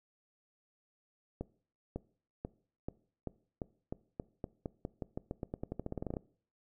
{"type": "accelerating click train", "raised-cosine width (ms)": 2, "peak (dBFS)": -24, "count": 27, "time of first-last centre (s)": [1.41, 6.168], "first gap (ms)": 550, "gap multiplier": 0.89, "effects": ["noise-tail reverb RT60 0.5 s tail -21 dB re dry"]}